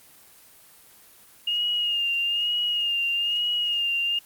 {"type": "tone with vibrato", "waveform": "sine", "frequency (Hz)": 2842, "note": "F7", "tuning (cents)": 30, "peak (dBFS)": -22, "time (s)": [1.47, 4.19], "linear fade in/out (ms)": 5, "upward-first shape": "sine", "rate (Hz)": 1.1, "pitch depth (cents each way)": 38, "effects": ["white hiss -52 dBFS RMS until 4.25 s", "Opus 24 kbps"]}